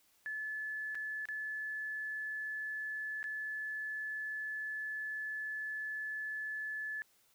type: tone with dropouts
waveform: sine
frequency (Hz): 1727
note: A6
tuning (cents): -33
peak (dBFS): -37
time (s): 0.26-7.02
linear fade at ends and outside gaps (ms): 0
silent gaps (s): 0.947-0.953 / 1.255-1.287 / 3.229-3.241
effects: white hiss -70 dBFS RMS until 7.34 s